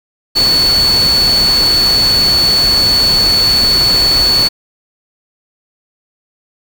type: tone in noise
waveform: sine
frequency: 4435 Hz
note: C#8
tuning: in tune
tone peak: -8 dBFS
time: 0.35-4.49 s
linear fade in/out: 20 ms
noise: pink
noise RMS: -19 dBFS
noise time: 0.35-4.49 s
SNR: +8 dB
effects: none